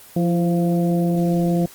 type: harmonic tone with a mistuned harmonic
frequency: 173.3 Hz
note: F3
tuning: 13 cents flat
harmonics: 1 / 2 / 3 / 4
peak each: -17 / -23 / -27 / -29 dBFS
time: 0.16-1.66 s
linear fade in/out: 5 ms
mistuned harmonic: 2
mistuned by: -39 cents
effects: white hiss -44 dBFS RMS until 1.74 s + Opus 24 kbps